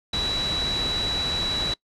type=tone in noise; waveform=sine; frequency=3924 Hz; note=B7; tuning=12 cents flat; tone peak=-24 dBFS; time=0.13-1.74 s; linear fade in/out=5 ms; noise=pink; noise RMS=-30 dBFS; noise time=0.13-1.74 s; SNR=+3 dB; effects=noise-tail reverb RT60 0.1 s tail -23 dB re dry + low-pass 6000 Hz 12 dB/octave